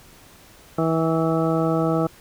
harmonic tone with a mistuned harmonic, 162.3 Hz, E3, 27 cents flat, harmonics 1 / 2 / 3 / 4 / 5 / 7 / 8, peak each -23 / -23 / -25 / -26 / -31 / -34 / -30 dBFS, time 0.78-2.07 s, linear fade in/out 5 ms, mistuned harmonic 8, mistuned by +16 cents, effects pink hiss -49 dBFS RMS until 2.2 s

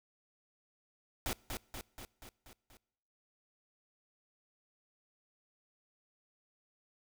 pink noise with echo, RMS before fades -36 dBFS, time 1.26-1.33 s, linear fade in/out 0 ms, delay 240 ms, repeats 6, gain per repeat -4 dB, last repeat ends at 2.77 s, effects noise-tail reverb RT60 0.9 s tail -24 dB re dry

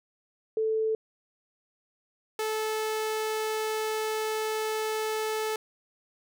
sine / sawtooth tone pair in turn, 440 / 435.2 Hz, A4 / A4, 0 / -19 cents, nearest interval unison, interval 19 cents, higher first, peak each -24 dBFS, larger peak neither, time 0.57-0.95 / 2.39-5.56 s, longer second, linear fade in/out 2 ms, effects none

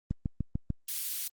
click train, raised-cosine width 5 ms, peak -18 dBFS, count 5, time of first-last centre 0.11-0.703 s, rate 6.74 Hz
white high-pass noise, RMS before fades -35 dBFS, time 0.88-1.28 s, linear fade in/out 5 ms, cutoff 3300 Hz, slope 12 dB/octave
effects Opus 24 kbps

